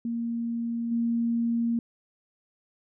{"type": "tone with level steps", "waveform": "sine", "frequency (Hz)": 233.1, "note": "A#3", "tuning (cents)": 0, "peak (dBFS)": [-27, -23], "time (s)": [0.05, 1.79], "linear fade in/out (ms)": 2, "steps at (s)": 0.91, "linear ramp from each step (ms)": 10, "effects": []}